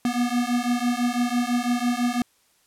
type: beating tone pair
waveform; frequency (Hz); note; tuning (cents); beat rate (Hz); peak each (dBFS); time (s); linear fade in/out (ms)
square; 240 / 246; B3 / B3; -49 / -7; 6; -25 / -25; 0.05-2.22; 2
effects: white hiss -63 dBFS RMS until 2.66 s + low-pass 12000 Hz 12 dB/octave